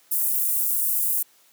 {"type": "high-pass noise", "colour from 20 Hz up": "pink", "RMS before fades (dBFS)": -23, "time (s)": [0.11, 1.23], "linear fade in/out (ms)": 10, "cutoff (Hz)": 11000, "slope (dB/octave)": 24, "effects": ["white hiss -58 dBFS RMS until 1.52 s", "high-pass 200 Hz 12 dB/octave"]}